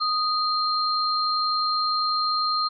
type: tone pair together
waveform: sine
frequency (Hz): 1244.5 / 4186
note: D#6 / C8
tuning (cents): 0 / 0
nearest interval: octave + major sixth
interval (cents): 2100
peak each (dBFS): -23 / -25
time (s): 0-2.69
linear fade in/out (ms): 20
effects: none